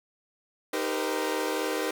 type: chord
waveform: sawtooth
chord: C minor seventh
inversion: first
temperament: equal with one note detuned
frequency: 311.1 / 392 / 466.2 / 510.1 Hz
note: Eb4 / G4 / Bb4 / C5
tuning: 0 / 0 / 0 / -44 cents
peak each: -29 dBFS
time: 0.73-1.91 s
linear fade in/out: 5 ms
effects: 9-bit